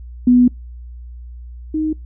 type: tone pair in turn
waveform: sine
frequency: 246.9 / 311.1 Hz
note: B3 / D#4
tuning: 0 / 0 cents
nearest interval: major third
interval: 400 cents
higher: second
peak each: -7 / -16 dBFS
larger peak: first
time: 0.27-0.48 / 1.74-1.93 s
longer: first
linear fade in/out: 5 ms
effects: noise-tail reverb RT60 0.2 s tail -26 dB re dry + added 60 Hz sine -31 dBFS peak until 2.05 s